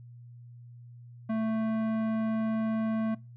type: tone with tanh clipping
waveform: sine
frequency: 221.2 Hz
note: A3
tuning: 9 cents sharp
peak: -29 dBFS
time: 1.29-3.15 s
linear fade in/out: 10 ms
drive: 15 dB
effects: noise-tail reverb RT60 0.3 s tail -25 dB re dry + added 120 Hz sine -46 dBFS peak until 3.36 s